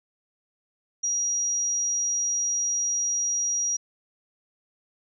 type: tone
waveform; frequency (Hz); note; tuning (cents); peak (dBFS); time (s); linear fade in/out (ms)
sine; 5740; F8; +47; -23; 1.03-3.77; 10
effects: none